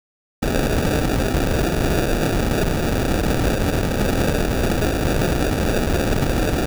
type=noise with sample-and-hold; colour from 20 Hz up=pink; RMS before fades=-19 dBFS; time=0.42-6.66 s; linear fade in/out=10 ms; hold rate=1050 Hz; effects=none